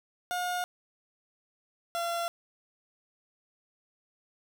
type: tone pair in turn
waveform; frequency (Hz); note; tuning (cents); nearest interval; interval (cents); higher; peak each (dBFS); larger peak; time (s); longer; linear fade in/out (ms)
30% pulse; 717 / 683.6; F5 / F5; +45 / -37; minor second; 82; first; -27; neither; 0.31-0.64 / 1.95-2.28; neither; 0
effects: none